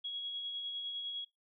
sine tone with tremolo, 3322 Hz, G#7, in tune, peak -36 dBFS, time 0.04-1.25 s, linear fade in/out 10 ms, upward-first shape sine, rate 9.9 Hz, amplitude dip 30%, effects noise-tail reverb RT60 0.2 s tail -23 dB re dry

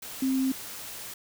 sine tone in noise, 263.8 Hz, C4, 14 cents sharp, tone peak -23 dBFS, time 0.22-0.52 s, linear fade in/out 5 ms, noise white, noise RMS -40 dBFS, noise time 0.02-1.14 s, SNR +14 dB, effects none

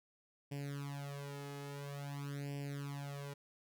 sawtooth tone with flanger, 141.7 Hz, C#3, 38 cents sharp, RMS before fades -44 dBFS, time 0.51-3.34 s, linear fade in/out 10 ms, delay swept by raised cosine 0.38 to 2.38 ms, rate 0.49 Hz, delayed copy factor +1, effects none

